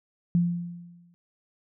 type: tone with exponential decay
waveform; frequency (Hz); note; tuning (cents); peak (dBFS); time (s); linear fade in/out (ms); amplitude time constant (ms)
sine; 173.2; F3; -14; -17; 0.35-1.14; 0; 170
effects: none